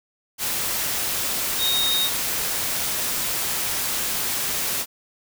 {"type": "tone in noise", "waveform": "sine", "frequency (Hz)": 3729, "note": "A#7", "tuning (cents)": 0, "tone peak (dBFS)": -20, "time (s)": [1.58, 2.1], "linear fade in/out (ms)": 50, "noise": "white", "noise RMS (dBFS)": -25, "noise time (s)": [0.38, 4.86], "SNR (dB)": 2, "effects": []}